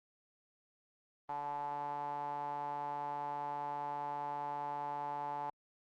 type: tone with band-pass filter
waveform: sawtooth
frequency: 145 Hz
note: D3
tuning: 22 cents flat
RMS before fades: -40 dBFS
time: 1.29-5.5 s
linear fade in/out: 2 ms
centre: 860 Hz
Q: 8.1
effects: Opus 24 kbps